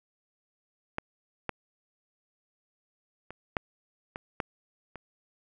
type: clicks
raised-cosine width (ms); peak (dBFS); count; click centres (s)
0.5; -15 / -15 / -26 / -12 / -21 / -14 / -26; 7; 0.984 / 1.493 / 3.306 / 3.568 / 4.159 / 4.402 / 4.957
effects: none